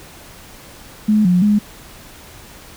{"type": "tone with pitch steps", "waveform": "sine", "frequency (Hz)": [213.1, 179, 208.3], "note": ["G#3", "F3", "G#3"], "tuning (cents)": [45, 43, 5], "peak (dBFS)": -10, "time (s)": [1.08, 1.59], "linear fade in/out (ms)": 10, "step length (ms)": 170, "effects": ["pink hiss -40 dBFS RMS until 2.76 s"]}